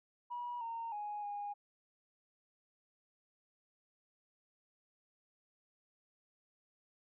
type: tone with pitch steps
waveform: sine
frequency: 967 / 919 / 832 / 819 Hz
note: B5 / A#5 / G#5 / G#5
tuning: -37 / -25 / +3 / -24 cents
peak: -38 dBFS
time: 0.3-1.54 s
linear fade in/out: 20 ms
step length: 310 ms
effects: tanh soft clip ceiling -34 dBFS